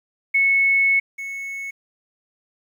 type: tone pair in turn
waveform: sine / triangle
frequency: 2201 / 2201 Hz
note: C#7 / C#7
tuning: -13 / -13 cents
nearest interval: unison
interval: 0 cents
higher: neither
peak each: -14 / -26 dBFS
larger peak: first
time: 0.34-1 / 1.18-1.71 s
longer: first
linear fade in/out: 10 ms
effects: 9-bit